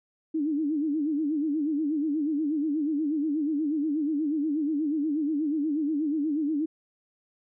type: tone with vibrato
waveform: sine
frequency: 300.9 Hz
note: D4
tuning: 42 cents sharp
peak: -24 dBFS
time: 0.34-6.66 s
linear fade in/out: 10 ms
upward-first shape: sine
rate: 8.3 Hz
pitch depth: 120 cents each way
effects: none